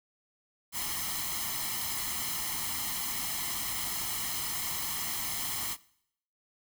white noise with comb filter, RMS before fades -34 dBFS, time 0.72-5.77 s, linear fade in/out 50 ms, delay 0.97 ms, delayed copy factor +0.7, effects noise-tail reverb RT60 0.7 s tail -21 dB re dry

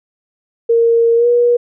sine tone with pitch glide, 463.3 to 480.7 Hz, A#4 to B4, -11 to -47 cents, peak -8 dBFS, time 0.69-1.57 s, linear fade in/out 10 ms, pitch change +64 cents, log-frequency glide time 1.16-1.27 s, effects none

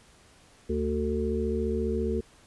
harmonic tone, 74.6 Hz, D2, 28 cents sharp, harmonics 1 / 3 / 5 / 6, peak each -31 / -31 / -31 / -31 dBFS, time 0.69-2.21 s, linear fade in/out 10 ms, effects pink hiss -57 dBFS RMS until 2.46 s + resampled to 24000 Hz

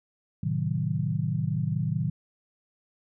sine chord, A diminished seventh, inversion none, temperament equal with one note detuned, 110 / 130.81 / 155.56 / 186.93 Hz, A2 / C3 / Eb3 / Gb3, 0 / 0 / 0 / +18 cents, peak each -31 / -31 / -28 / -33 dBFS, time 0.43-2.1 s, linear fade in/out 5 ms, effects none

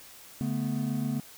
triangle tone cluster, 142.9 / 219.6 / 247.2 Hz, D3 / A3 / B3, -47 / -3 / +2 cents, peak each -30 dBFS, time 0.41-1.2 s, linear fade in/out 0 ms, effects white hiss -50 dBFS RMS until 1.37 s

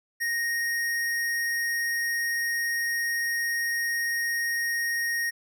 square tone, 1864.7 Hz, A#6, in tune, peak -26 dBFS, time 0.2-5.31 s, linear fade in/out 20 ms, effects none

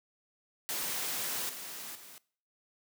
white noise with level steps, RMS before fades -35 / -43 / -51 dBFS, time 0.69-2.18 s, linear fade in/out 0 ms, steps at 1.49 / 1.95 s, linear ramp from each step 5 ms, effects noise-tail reverb RT60 0.5 s tail -22 dB re dry + high-pass 150 Hz 12 dB/octave

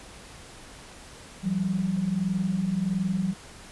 sine tone pair together, 170 / 191.46 Hz, F3 / G3, -46 / -41 cents, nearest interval major second, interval 205 cents, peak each -29 / -25 dBFS, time 1.43-3.34 s, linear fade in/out 20 ms, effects pink hiss -46 dBFS RMS until 3.71 s + resampled to 24000 Hz

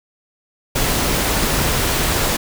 pink noise, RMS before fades -18 dBFS, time 0.75-2.37 s, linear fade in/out 10 ms, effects none

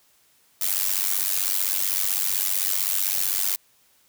blue noise with amplitude modulation, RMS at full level -20 dBFS, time 0.61-3.56 s, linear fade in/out 5 ms, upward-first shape sine, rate 95.7 Hz, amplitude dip 95%, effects white hiss -61 dBFS RMS until 4.08 s

